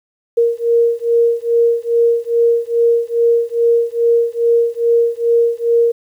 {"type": "beating tone pair", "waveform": "sine", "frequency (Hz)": [466.2, 468.6], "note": ["A#4", "A#4"], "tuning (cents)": [0, 9], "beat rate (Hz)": 2.4, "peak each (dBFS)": -14, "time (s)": [0.37, 5.92], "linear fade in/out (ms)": 10, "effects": ["8-bit"]}